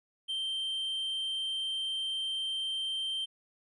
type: tone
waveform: triangle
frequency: 3136 Hz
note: G7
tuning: in tune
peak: -30 dBFS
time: 0.28-3.26 s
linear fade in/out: 20 ms
effects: resampled to 24000 Hz